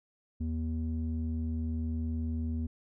square tone with low-pass filter, 79.6 Hz, D#2, 40 cents sharp, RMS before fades -33 dBFS, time 0.4-2.67 s, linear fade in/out 10 ms, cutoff 210 Hz, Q 3.2, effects none

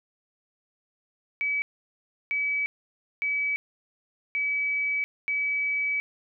sine tone bursts at uneven times, 2286 Hz, D7, 47 cents flat, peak -24 dBFS, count 5, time 1.41-1.62 / 2.31-2.66 / 3.22-3.56 / 4.35-5.04 / 5.28-6 s, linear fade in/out 0 ms, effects none

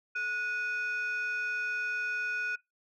sine tone pair together, 1461.6 / 2489 Hz, F#6 / D#7, -22 / 0 cents, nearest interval major sixth, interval 922 cents, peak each -30 / -34 dBFS, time 0.15-2.56 s, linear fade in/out 10 ms, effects noise-tail reverb RT60 0.2 s tail -23 dB re dry + tanh soft clip ceiling -27 dBFS

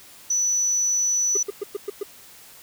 sine tone, 5950 Hz, F#8, 9 cents sharp, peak -19 dBFS, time 0.3-1.43 s, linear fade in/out 5 ms
triangle tone bursts, 405.1 Hz, G#4, 43 cents flat, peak -22 dBFS, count 6, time 1.35-2.032 s, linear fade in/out 5 ms, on 22 ms, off 110 ms
effects white hiss -47 dBFS RMS until 2.62 s

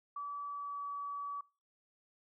sine tone with pitch glide, 1150 to 1142.7 Hz, D6 to D6, -37 to -48 cents, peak -38 dBFS, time 0.16-1.41 s, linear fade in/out 5 ms, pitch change -11 cents, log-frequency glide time 0.46-0.84 s, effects noise-tail reverb RT60 0.4 s tail -25 dB re dry

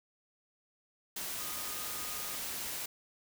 sine tone in noise, 1236 Hz, D#6, 12 cents flat, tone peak -49 dBFS, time 1.38-2.36 s, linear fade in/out 5 ms, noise white, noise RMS -39 dBFS, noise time 1.16-2.86 s, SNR -13 dB, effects none

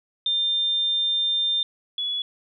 sine tone pair in turn, 3600 / 3398 Hz, A7 / G#7, +39 / +39 cents, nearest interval minor second, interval 100 cents, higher first, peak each -20 / -24 dBFS, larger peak first, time 0.26-1.63 / 1.98-2.22 s, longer first, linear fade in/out 2 ms, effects none

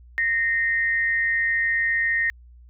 sine tone pair together, 1847.3 / 2067 Hz, A#6 / C7, -16 / -22 cents, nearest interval major second, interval 194 cents, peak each -20 / -27 dBFS, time 0.18-2.3 s, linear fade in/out 0 ms, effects added 60 Hz sine -45 dBFS peak until 2.69 s

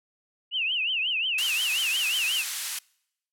sine tone with vibrato, 2802 Hz, F7, 5 cents sharp, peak -24 dBFS, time 0.51-2.45 s, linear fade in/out 50 ms, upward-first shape triangle, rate 5.6 Hz, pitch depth 220 cents each way
white high-pass noise, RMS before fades -30 dBFS, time 1.38-2.79 s, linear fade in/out 5 ms, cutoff 1600 Hz, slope 12 dB/octave
effects noise-tail reverb RT60 0.8 s tail -26 dB re dry + low-pass 12000 Hz 12 dB/octave

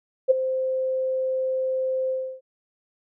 sine tone with ADSR envelope, 521 Hz, C5, 7 cents flat, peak -10 dBFS, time 0.28-2.41 s, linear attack 27 ms, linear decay 14 ms, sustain -12 dB, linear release 310 ms, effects none

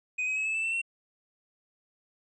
triangle tone with pitch steps, 2500 / 2535 / 2570 / 2606 / 2643 / 2679 / 2717 Hz, D#7 / D#7 / E7 / E7 / E7 / E7 / F7, +8 / +32 / -45 / -20 / +4 / +27 / -48 cents, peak -26 dBFS, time 0.18-0.817 s, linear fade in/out 10 ms, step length 91 ms, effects resampled to 24000 Hz

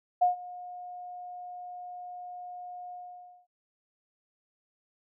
sine tone with ADSR envelope, 718 Hz, F5, 48 cents sharp, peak -18 dBFS, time 0.21-3.47 s, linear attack 14 ms, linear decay 130 ms, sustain -21 dB, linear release 550 ms, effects none

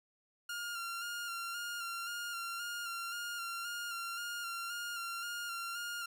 sawtooth tone with vibrato, 1396.9 Hz, F6, in tune, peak -35 dBFS, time 0.49-6.06 s, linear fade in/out 5 ms, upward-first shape square, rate 1.9 Hz, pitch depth 25 cents each way, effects none

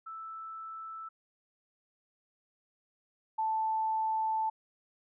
sine tone pair in turn, 1318.5 / 880 Hz, E6 / A5, 0 / 0 cents, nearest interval perfect fifth, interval 700 cents, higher first, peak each -40 / -28 dBFS, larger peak second, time 0.06-1.09 / 3.38-4.5 s, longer second, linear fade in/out 10 ms, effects none

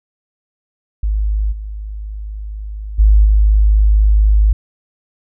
sine tone with level steps, 52.1 Hz, G#1, 6 cents sharp, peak -13 / -23 / -5 / -7 dBFS, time 1.03-4.53 s, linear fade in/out 5 ms, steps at 1.51 / 2.98 / 3.24 s, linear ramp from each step 20 ms, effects none

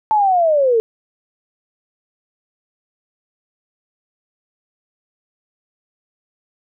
sine linear sweep, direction down, 880 to 434 Hz, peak -11 dBFS, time 0.11-0.8 s, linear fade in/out 0 ms, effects none

